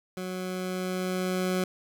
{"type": "tone with level ramp", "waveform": "20% pulse", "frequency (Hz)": 184.2, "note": "F#3", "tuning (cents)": -7, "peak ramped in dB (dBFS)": [-28, -20], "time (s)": [0.17, 1.64], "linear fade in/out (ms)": 2, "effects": []}